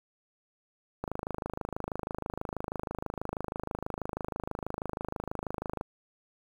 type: click train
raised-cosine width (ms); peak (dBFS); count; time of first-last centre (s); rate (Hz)
1; -19; 126; 1.04-5.811; 26.2
effects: 8-bit